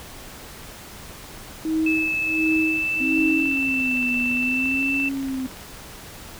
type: tone with tremolo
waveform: sine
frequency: 317.7 Hz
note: D#4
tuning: 36 cents sharp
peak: -18 dBFS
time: 1.65-3.62 s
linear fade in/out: 0 ms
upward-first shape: sine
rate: 1.4 Hz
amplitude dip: 95%
type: tone with pitch glide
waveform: sine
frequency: 2614 to 2658 Hz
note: E7 to E7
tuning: -15 to +14 cents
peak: -21 dBFS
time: 1.86-5.09 s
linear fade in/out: 5 ms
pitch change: +29 cents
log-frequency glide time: 2.27-3.17 s
type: tone with vibrato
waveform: sine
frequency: 260.1 Hz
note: C4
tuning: 10 cents flat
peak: -24 dBFS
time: 3-5.47 s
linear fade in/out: 10 ms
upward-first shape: sine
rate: 0.62 Hz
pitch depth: 97 cents each way
type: click train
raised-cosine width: 0.3 ms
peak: -25 dBFS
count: 40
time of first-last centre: 3.4-5.629 s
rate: 17.5 Hz
effects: pink hiss -40 dBFS RMS until 6.39 s